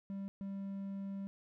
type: tone bursts at uneven times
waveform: triangle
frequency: 196.4 Hz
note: G3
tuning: 4 cents sharp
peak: -37 dBFS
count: 2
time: 0.1-0.28 / 0.41-1.27 s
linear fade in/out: 0 ms
effects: none